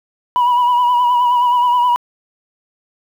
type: tone with vibrato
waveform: sine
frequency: 977 Hz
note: B5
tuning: 19 cents flat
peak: -8 dBFS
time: 0.36-1.96 s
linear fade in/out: 0 ms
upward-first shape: sine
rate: 9.5 Hz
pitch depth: 39 cents each way
effects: tanh soft clip ceiling -9 dBFS + 7-bit